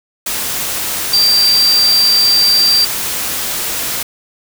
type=tone in noise; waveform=sine; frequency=4699 Hz; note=D8; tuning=in tune; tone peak=-8 dBFS; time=1.13-2.85 s; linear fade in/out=5 ms; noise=white; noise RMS=-19 dBFS; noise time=0.26-4.03 s; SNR=+8 dB; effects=none